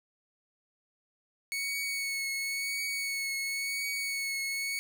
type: tone with vibrato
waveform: sawtooth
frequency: 2217 Hz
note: C#7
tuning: in tune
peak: -28 dBFS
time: 1.52-4.79 s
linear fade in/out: 0 ms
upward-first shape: triangle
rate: 0.95 Hz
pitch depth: 27 cents each way
effects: none